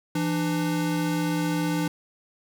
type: tone pair together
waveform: square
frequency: 167.75 / 298.9 Hz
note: E3 / D4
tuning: +31 / +31 cents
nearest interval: minor seventh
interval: 1000 cents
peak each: -27 dBFS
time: 0.15-1.88 s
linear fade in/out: 5 ms
effects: none